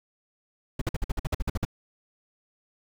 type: noise bursts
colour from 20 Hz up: brown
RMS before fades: -25 dBFS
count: 12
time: 0.79-1.651 s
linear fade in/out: 5 ms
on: 25 ms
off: 51 ms
effects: none